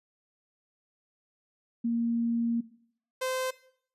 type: tone pair in turn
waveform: sine / sawtooth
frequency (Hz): 233.1 / 516.7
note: A#3 / C5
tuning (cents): 0 / -22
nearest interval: octave + major second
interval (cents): 1378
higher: second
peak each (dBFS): -25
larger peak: neither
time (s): 1.84-2.61 / 3.21-3.51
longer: first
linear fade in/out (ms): 10
effects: noise-tail reverb RT60 0.6 s tail -18 dB re dry + resampled to 32000 Hz